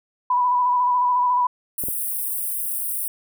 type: tone with vibrato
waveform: sine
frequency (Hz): 987.8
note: B5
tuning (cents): 0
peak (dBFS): -16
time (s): 0.3-1.47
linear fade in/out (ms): 5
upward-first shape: square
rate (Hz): 14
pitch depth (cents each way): 22
type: high-pass noise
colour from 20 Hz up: white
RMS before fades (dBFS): -26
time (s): 1.78-3.08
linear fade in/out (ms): 2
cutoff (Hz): 8700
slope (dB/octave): 96
type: clicks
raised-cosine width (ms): 2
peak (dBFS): -20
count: 2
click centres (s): 1.838 / 1.886
effects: none